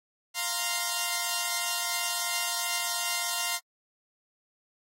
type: chord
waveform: 5% pulse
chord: F suspended fourth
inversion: none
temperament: equal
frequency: 698.5 / 932.3 / 1046.5 Hz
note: F5 / Bb5 / C6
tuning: 0 / 0 / 0 cents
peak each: -21 dBFS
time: 0.34-3.6 s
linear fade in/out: 50 ms
effects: AAC 48 kbps